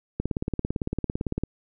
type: click train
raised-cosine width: 3 ms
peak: -13 dBFS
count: 23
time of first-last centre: 0.2-1.436 s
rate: 17.8 Hz
effects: none